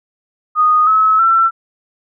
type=tone with pitch steps; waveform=sine; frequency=1239 / 1290.1 / 1343.4 Hz; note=D#6 / E6 / E6; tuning=-8 / -38 / +32 cents; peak=-8 dBFS; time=0.55-1.51 s; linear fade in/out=50 ms; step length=320 ms; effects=none